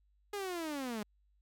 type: linear sweep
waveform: sawtooth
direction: down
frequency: 416.6 to 202.4 Hz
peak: -33 dBFS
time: 0.33-1.03 s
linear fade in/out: 5 ms
effects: added 50 Hz sine -68 dBFS peak until 1.41 s